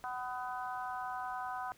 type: harmonic tone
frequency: 250.6 Hz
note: B3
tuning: 25 cents sharp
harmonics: 3 / 4 / 5 / 6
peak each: -40 / -42 / -44 / -46 dBFS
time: 0.04-1.72 s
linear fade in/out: 0 ms
effects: pink hiss -63 dBFS RMS until 1.77 s